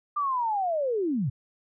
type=linear sweep; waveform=sine; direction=down; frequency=1200 to 110 Hz; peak=-24 dBFS; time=0.16-1.3 s; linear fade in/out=10 ms; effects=none